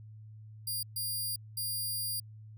5% pulse tone bursts at uneven times, 4800 Hz, D8, 37 cents sharp, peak -26 dBFS, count 3, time 0.67-0.83 / 0.96-1.36 / 1.57-2.2 s, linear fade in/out 5 ms, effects added 108 Hz sine -47 dBFS peak until 2.57 s

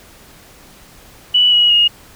sine tone with pitch steps, 2957 / 2910 / 2863 Hz, F#7 / F#7 / F7, -2 / -29 / +42 cents, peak -8 dBFS, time 1.34-1.88 s, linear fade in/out 10 ms, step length 180 ms, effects pink hiss -43 dBFS RMS until 2.15 s

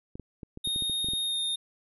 clicks, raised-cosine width 3 ms, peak -27 dBFS, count 11, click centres 0.155 / 0.197 / 0.432 / 0.574 / 0.674 / 0.761 / 0.823 / 0.897 / 1.045 / 1.086 / 1.135 s
square tone with pitch glide, 3708 to 3668 Hz, A#7 to A#7, -10 to -29 cents, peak -28 dBFS, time 0.64-1.56 s, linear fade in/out 10 ms, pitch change -19 cents, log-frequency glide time 1.24-1.39 s
effects none

